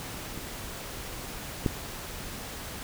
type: clicks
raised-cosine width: 3 ms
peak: -24 / -11 dBFS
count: 2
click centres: 0.376 / 1.662 s
effects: pink hiss -39 dBFS RMS until 2.83 s